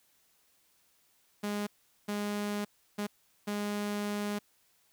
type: tone bursts at uneven times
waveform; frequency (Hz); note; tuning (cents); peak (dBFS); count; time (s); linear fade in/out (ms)
sawtooth; 206.3; G#3; -11; -28; 4; 1.43-1.67 / 2.08-2.65 / 2.98-3.07 / 3.47-4.39; 10
effects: white hiss -69 dBFS RMS until 4.92 s